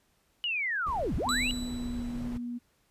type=linear two-way sweep; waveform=sine; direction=down then up; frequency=2960 to 32.7 to 2960 Hz; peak=-28 dBFS; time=0.44-1.51 s; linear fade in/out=0 ms; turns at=1.16 s
type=noise; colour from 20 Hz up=brown; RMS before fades=-39 dBFS; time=0.86-2.38 s; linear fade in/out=10 ms
type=tone with pitch glide; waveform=sine; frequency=246.9 to 241 Hz; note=B3 to B3; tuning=0 to -42 cents; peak=-33 dBFS; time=1.25-2.59 s; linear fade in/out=20 ms; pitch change=-42 cents; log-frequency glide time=1.55-1.99 s
type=tone with exponential decay; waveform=30% pulse; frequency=3951 Hz; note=B7; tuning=in tune; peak=-25 dBFS; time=1.29-2.26 s; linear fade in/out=0 ms; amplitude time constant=210 ms
effects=pink hiss -70 dBFS RMS until 2.9 s + resampled to 32000 Hz